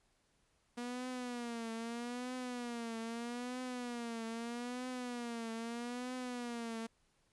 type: tone with vibrato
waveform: sawtooth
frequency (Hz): 239.6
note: A#3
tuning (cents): +48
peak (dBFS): -36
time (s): 0.77-6.87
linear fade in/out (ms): 10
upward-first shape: triangle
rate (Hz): 0.79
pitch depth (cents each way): 110
effects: pink hiss -75 dBFS RMS until 7.32 s + resampled to 24000 Hz